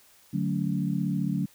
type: chord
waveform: sine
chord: D major seventh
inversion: none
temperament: equal with one note detuned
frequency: 146.83 / 185 / 220 / 281.1 Hz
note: D3 / F#3 / A3 / C#4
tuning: 0 / 0 / 0 / +24 cents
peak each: -30 / -28 / -32 / -33 dBFS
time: 0.33-1.46 s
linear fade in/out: 10 ms
effects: white hiss -58 dBFS RMS until 1.54 s